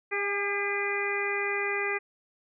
harmonic tone with a mistuned harmonic, 402.8 Hz, G4, 47 cents sharp, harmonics 1 / 2 / 3 / 4 / 5 / 6, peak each -32 / -38 / -37 / -36 / -31 / -34 dBFS, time 0.11-1.99 s, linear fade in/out 20 ms, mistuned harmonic 2, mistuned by +25 cents, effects none

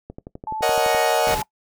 click train, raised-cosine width 2 ms, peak -21 dBFS, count 11, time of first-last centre 0.1-0.947 s, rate 11.8 Hz
sine tone with pitch glide, 871 to 859.5 Hz, A5 to A5, -18 to -41 cents, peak -25 dBFS, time 0.47-1.43 s, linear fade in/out 2 ms, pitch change -23 cents, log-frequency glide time 0.71-1.15 s
40% pulse chord, D# minor seventh, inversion second, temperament equal, 466.2 / 554.4 / 622.3 / 740 Hz, A#4 / C#5 / D#5 / F#5, 0 / 0 / 0 / 0 cents, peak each -23 / -25 / -21 / -21 dBFS, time 0.62-1.35 s, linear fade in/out 10 ms
pink noise, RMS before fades -28 dBFS, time 1.27-1.42 s, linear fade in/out 2 ms
effects noise-tail reverb RT60 0.1 s tail -21 dB re dry

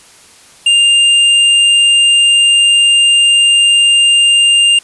triangle tone with hard clipping, 2801 Hz, F7, 4 cents sharp, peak -7 dBFS, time 0.66-4.79 s, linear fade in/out 5 ms, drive 16 dB, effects white hiss -41 dBFS RMS until 4.83 s + resampled to 24000 Hz

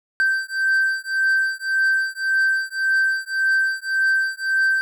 triangle beating tone pair, 1557 / 1558.8 Hz, G6 / G6, -12 / -10 cents, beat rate 1.8 Hz, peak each -19 dBFS, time 0.2-4.81 s, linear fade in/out 0 ms, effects none

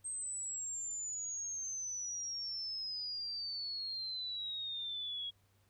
sine exponential sweep, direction down, 8372 to 3307 Hz, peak -38 dBFS, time 0.04-5.31 s, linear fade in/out 20 ms, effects added 98 Hz sine -70 dBFS peak until 5.69 s + pink hiss -74 dBFS RMS until 5.69 s

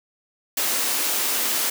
white high-pass noise, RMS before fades -23 dBFS, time 0.57-1.7 s, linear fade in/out 5 ms, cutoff 210 Hz, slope 96 dB/octave, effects none

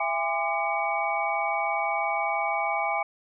sine tone cluster, 667 / 813 / 1029 / 1192 / 2258 Hz, E5 / G#5 / C6 / D6 / C#7, +20 / -37 / -29 / +25 / +31 cents, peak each -31 / -28 / -34 / -33 / -30 dBFS, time 0-3.03 s, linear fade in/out 5 ms, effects none

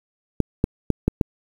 clicks, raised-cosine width 3 ms, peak -4 dBFS, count 5, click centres 0.403 / 0.641 / 0.903 / 1.08 / 1.212 s, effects 7-bit

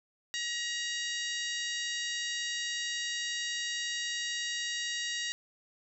harmonic tone with a mistuned harmonic, 951 Hz, A#5, 34 cents sharp, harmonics 2 / 3 / 4 / 5 / 6 / 7 / 8, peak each -37 / -40 / -38 / -42 / -42 / -45 / -46 dBFS, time 0.34-5.32 s, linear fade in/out 0 ms, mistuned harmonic 5, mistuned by -47 cents, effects none

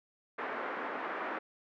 white band-pass noise, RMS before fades -38 dBFS, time 0.38-1.39 s, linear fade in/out 10 ms, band 260 to 1700 Hz, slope 24 dB/octave, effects none

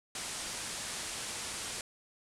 white low-pass noise, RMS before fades -40 dBFS, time 0.15-1.81 s, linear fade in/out 2 ms, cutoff 10000 Hz, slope 48 dB/octave, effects none

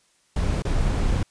brown noise with dropouts, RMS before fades -22 dBFS, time 0.36-1.23 s, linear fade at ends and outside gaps 2 ms, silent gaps 0.622-0.651 s, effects white hiss -63 dBFS RMS until 1.3 s + resampled to 22050 Hz

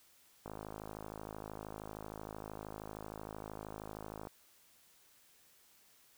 click train, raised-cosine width 1 ms, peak -30 dBFS, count 203, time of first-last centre 0.46-4.271 s, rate 53 Hz, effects white hiss -66 dBFS RMS until 6.17 s

